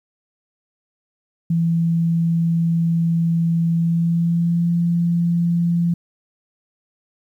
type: tone with pitch glide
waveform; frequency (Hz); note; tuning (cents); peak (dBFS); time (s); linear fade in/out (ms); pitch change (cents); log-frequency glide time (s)
sine; 166.8 to 170.9; E3 to F3; +21 to -37; -15; 1.5-5.94; 5; +42; 3.74-4.69
effects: 9-bit